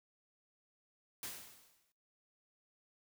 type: noise with exponential decay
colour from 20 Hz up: white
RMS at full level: -42 dBFS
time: 1.23-1.92 s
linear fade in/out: 1 ms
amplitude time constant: 150 ms
effects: noise-tail reverb RT60 0.3 s tail -19 dB re dry